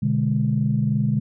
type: chord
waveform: sine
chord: G# diminished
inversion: first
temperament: equal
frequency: 123.47 / 146.83 / 207.7 Hz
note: B2 / D3 / G#3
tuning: 0 / 0 / 0 cents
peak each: -22 dBFS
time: 0.02-1.2 s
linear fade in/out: 10 ms
effects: tanh soft clip ceiling -8 dBFS